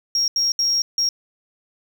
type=tone bursts at uneven times; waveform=sine; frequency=5588 Hz; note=F8; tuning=in tune; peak=-15 dBFS; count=4; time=0.15-0.28 / 0.36-0.52 / 0.59-0.82 / 0.98-1.09 s; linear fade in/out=2 ms; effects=tanh soft clip ceiling -14 dBFS + 7-bit